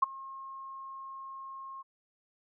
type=tone with ADSR envelope; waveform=sine; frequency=1075 Hz; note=C6; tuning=47 cents sharp; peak=-18 dBFS; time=0.02-1.83 s; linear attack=10 ms; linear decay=15 ms; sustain=-23 dB; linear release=23 ms; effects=none

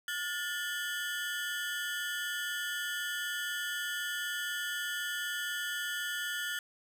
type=ring-modulated tone; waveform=30% pulse; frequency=1597 Hz; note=G6; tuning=32 cents sharp; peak=-28 dBFS; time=0.08-6.59 s; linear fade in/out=2 ms; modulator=162 Hz; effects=none

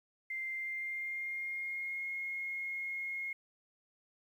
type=tone with pitch glide; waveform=sine; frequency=2092 to 2152 Hz; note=C7 to C7; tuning=-1 to +48 cents; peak=-36 dBFS; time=0.3-3.33 s; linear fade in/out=5 ms; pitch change=+49 cents; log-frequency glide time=0.55-2.06 s; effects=11-bit

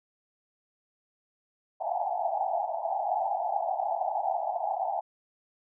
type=band-pass noise; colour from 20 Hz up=pink; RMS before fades=-30 dBFS; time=1.8-5.01 s; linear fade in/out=10 ms; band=660 to 860 Hz; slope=96 dB/octave; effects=none

